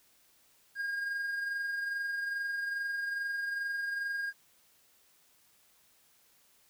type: tone with amplitude modulation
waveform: triangle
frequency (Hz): 1622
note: G#6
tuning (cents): -41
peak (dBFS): -29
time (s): 0.75-4.33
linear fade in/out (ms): 50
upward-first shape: sine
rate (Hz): 22.4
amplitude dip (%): 35
effects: white hiss -66 dBFS RMS until 6.69 s